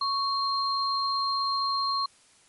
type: tone pair together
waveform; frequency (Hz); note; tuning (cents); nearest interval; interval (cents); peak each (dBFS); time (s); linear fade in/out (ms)
sine; 1108.7 / 4192; C#6 / C8; 0 / +2; octave + major seventh; 2302; -26 / -29; 0.01-2.06; 5
effects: white hiss -59 dBFS RMS until 2.48 s + MP3 48 kbps